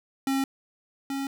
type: tone pair in turn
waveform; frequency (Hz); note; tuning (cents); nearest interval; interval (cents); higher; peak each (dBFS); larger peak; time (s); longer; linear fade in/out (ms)
square; 270 / 273.9; C#4 / C#4; -45 / -21; unison; 24; second; -24 / -29; first; 0.27-0.44 / 1.1-1.27; neither; 2
effects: none